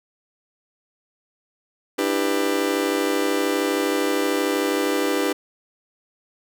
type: chord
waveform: 40% pulse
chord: E minor seventh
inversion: third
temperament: just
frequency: 296.7 / 329.6 / 395.6 / 494.4 Hz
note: D4 / E4 / G4 / B4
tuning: +18 / 0 / +16 / +2 cents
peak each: -24 / -27 / -24 / -25 dBFS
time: 1.98-5.33 s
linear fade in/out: 10 ms
effects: none